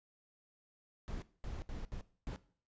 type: noise bursts at uneven times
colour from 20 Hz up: brown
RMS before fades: -42 dBFS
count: 5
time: 1.08-1.22 / 1.44-1.62 / 1.69-1.85 / 1.92-2.01 / 2.27-2.36 s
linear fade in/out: 0 ms
effects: noise-tail reverb RT60 0.5 s tail -18 dB re dry + resampled to 16000 Hz